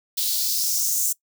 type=noise with high-pass filter sweep; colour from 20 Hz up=blue; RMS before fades=-23 dBFS; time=0.17-1.13 s; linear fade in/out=10 ms; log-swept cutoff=3800 to 7300 Hz; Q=3.1; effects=noise-tail reverb RT60 0.1 s tail -21 dB re dry